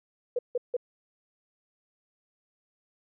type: tone bursts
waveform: sine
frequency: 490 Hz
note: B4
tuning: 14 cents flat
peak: -24 dBFS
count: 3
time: 0.36-0.767 s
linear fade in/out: 5 ms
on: 29 ms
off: 160 ms
effects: none